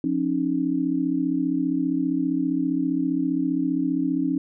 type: tone cluster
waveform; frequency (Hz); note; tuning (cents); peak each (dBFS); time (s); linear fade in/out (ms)
sine; 175.5 / 270.6 / 305.7; F3 / C#4 / D#4; +9 / -42 / -30; -30 / -23 / -25; 0.04-4.38; 2
effects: none